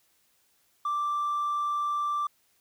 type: tone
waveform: triangle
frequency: 1174.7 Hz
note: D6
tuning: in tune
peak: -23 dBFS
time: 0.85-2.27 s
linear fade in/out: 5 ms
effects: tanh soft clip ceiling -22 dBFS + white hiss -68 dBFS RMS until 2.6 s

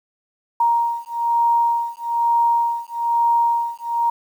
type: beating tone pair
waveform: sine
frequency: 936 / 937.1 Hz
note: A#5 / A#5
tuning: +7 / +9 cents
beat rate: 1.1 Hz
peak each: -19 dBFS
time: 0.6-4.1 s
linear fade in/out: 5 ms
effects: 8-bit

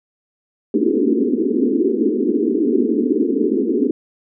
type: band-pass noise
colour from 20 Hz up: pink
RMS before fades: -17 dBFS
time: 0.74-3.91 s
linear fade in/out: 2 ms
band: 220 to 440 Hz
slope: 96 dB/octave
effects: none

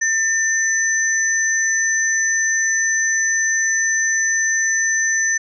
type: tone pair together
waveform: sine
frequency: 1799 / 6061 Hz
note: A6 / F#8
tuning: +38 / +41 cents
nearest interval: octave + major sixth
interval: 2103 cents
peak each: -17 / -20 dBFS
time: 0.01-5.38 s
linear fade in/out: 10 ms
effects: none

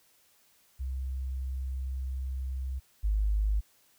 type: tone pair in turn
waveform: sine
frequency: 65.41 / 51.82 Hz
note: C2 / G#1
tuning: 0 / -3 cents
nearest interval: major third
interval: 403 cents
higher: first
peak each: -31 / -24 dBFS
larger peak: second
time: 0.79-2.8 / 3.03-3.61 s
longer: first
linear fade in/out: 20 ms
effects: white hiss -65 dBFS RMS until 3.98 s

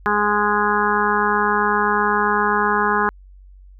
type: harmonic tone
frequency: 207.7 Hz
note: G#3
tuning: in tune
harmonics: 1 / 2 / 4 / 5 / 6 / 7 / 8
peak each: -26 / -23 / -23 / -21 / -23 / -24 / -24 dBFS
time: 0.06-3.09 s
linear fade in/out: 0 ms
effects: added 47 Hz sine -41 dBFS peak until 3.79 s

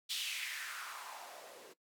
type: noise with band-pass filter sweep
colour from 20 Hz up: blue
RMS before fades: -44 dBFS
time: 0.09-1.74 s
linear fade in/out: 20 ms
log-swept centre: 3600 to 380 Hz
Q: 3.2
effects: noise-tail reverb RT60 0.1 s tail -17 dB re dry

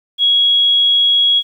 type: tone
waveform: sine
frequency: 3322 Hz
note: G#7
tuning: in tune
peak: -9 dBFS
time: 0.18-1.43 s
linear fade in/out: 50 ms
effects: 8-bit

